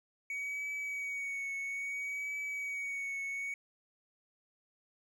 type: tone with vibrato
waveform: triangle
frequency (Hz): 2249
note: C#7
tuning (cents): +24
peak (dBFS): -34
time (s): 0.3-3.54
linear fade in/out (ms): 2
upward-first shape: triangle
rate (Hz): 0.6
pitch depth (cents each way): 34
effects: none